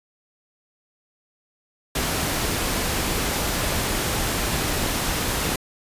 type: noise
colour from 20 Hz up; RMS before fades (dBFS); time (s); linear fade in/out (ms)
pink; -24; 1.95-5.56; 5
effects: resampled to 32000 Hz